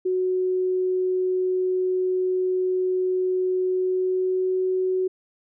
sine tone with pitch glide, 369.4 to 372.2 Hz, F#4 to F#4, -3 to +10 cents, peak -20 dBFS, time 0.05-5.08 s, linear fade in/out 10 ms, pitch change +13 cents, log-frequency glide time 3.64-4.57 s, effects none

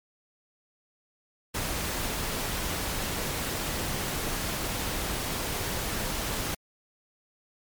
pink noise, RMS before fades -31 dBFS, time 1.54-6.55 s, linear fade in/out 10 ms, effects MP3 96 kbps

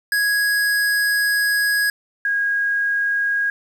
square / sine tone pair in turn, 1661.2 / 1638.3 Hz, G#6 / G#6, 0 / -24 cents, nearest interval unison, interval 24 cents, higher first, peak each -17 dBFS, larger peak neither, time 0.12-1.9 / 2.25-3.5 s, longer first, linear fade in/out 2 ms, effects 8-bit

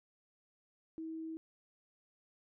sine tone, 321.9 Hz, E4, 41 cents flat, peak -40 dBFS, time 0.98-1.37 s, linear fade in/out 0 ms, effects none

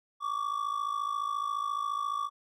triangle ring-modulated tone, 1149 Hz, D6, 38 cents flat, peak -25 dBFS, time 0.2-2.3 s, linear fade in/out 50 ms, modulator 27.2 Hz, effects none

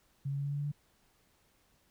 sine tone with pitch steps, 138.59 / 139.8 / 141.01 / 142.24 / 143.48 / 144.73 / 145.99 Hz, C#3 / C#3 / C#3 / C#3 / D3 / D3 / D3, 0 / +15 / +30 / +45 / -40 / -25 / -10 cents, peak -32 dBFS, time 0.25-0.719 s, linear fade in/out 10 ms, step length 67 ms, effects pink hiss -70 dBFS RMS until 1.9 s

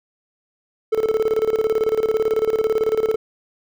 triangle tone with tremolo, 439.4 Hz, A4, 2 cents flat, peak -12 dBFS, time 0.92-3.16 s, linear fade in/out 10 ms, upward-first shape square, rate 18 Hz, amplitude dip 75%, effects none

